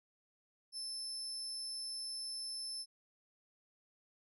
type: tone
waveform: 35% pulse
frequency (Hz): 5274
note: E8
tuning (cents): 0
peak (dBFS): -38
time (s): 0.72-2.86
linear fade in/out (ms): 50
effects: none